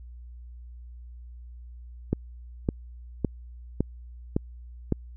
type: click train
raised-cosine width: 3 ms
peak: -10 dBFS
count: 6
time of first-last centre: 2.13-4.923 s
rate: 1.79 Hz
effects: added 60 Hz sine -41 dBFS peak until 5.16 s